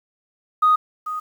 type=tone with echo; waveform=sine; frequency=1244.5 Hz; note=D#6; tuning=in tune; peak=-11 dBFS; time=0.62-0.76 s; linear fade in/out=10 ms; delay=440 ms; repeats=1; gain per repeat=-13 dB; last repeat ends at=1.2 s; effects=tanh soft clip ceiling -8 dBFS + 8-bit